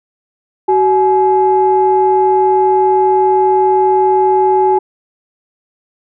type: tone pair together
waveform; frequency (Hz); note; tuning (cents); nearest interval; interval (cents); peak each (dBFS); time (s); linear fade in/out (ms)
sine; 377.5 / 847.5; F#4 / G#5; +35 / +35; octave + major second; 1400; -10; 0.68-4.79; 10
effects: tanh soft clip ceiling 0 dBFS